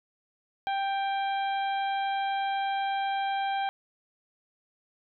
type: harmonic tone with a mistuned harmonic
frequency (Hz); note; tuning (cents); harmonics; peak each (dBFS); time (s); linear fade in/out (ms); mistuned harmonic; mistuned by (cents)
786; G5; +4; 1 / 2 / 3 / 4 / 5; -27 / -37 / -41 / -41 / -49; 0.67-3.69; 0; 4; +34
effects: none